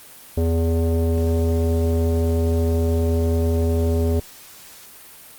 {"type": "tone with low-pass filter", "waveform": "square", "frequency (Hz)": 82.41, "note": "E2", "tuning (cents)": 0, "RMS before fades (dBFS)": -19, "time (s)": [0.37, 4.2], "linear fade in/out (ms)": 5, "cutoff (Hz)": 490, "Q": 2.7, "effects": ["white hiss -43 dBFS RMS until 5.38 s", "Opus 32 kbps"]}